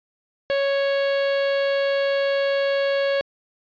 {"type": "tone", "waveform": "45% pulse", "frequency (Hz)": 554.4, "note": "C#5", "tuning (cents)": 0, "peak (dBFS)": -19, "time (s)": [0.5, 3.21], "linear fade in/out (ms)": 0, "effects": ["resampled to 11025 Hz"]}